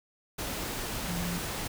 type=tone in noise; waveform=sine; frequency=174.3 Hz; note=F3; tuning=3 cents flat; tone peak=-32 dBFS; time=1.08-1.39 s; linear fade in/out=10 ms; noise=pink; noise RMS=-35 dBFS; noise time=0.38-1.68 s; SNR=0 dB; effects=none